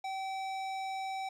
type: tone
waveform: square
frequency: 769 Hz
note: G5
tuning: 33 cents flat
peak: -36 dBFS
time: 0.04-1.29 s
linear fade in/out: 5 ms
effects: low-pass 6000 Hz 12 dB/octave + 11-bit